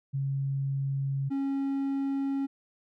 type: tone pair in turn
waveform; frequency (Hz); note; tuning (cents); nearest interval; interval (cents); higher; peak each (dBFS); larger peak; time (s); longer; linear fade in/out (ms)
sine / triangle; 137.2 / 274.4; C#3 / C#4; -17 / -17; octave; 1200; second; -27 / -25; second; 0.13-1.3 / 1.3-2.47; neither; 20
effects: none